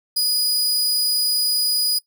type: tone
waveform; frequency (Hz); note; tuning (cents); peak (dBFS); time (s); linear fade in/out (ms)
sawtooth; 4935; D#8; -15; -14; 0.16-1.99; 10
effects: noise-tail reverb RT60 0.1 s tail -19 dB re dry